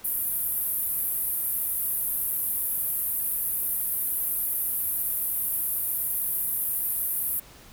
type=band-pass noise; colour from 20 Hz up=pink; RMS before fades=-28 dBFS; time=0.04-7.4 s; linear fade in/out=10 ms; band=11000 to 15000 Hz; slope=48 dB/octave; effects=pink hiss -50 dBFS RMS until 7.72 s